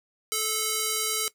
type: tone with band-pass filter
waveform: square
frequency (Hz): 435.3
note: A4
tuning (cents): -19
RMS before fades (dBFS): -28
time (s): 0.32-1.28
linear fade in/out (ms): 0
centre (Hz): 9700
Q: 0.65
effects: noise-tail reverb RT60 0.1 s tail -17 dB re dry